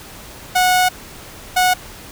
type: tone bursts at uneven times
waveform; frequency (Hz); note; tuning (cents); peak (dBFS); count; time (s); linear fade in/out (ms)
sawtooth; 733; F#5; -16; -8; 2; 0.55-0.89 / 1.56-1.74; 10
effects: pink hiss -37 dBFS RMS until 2.11 s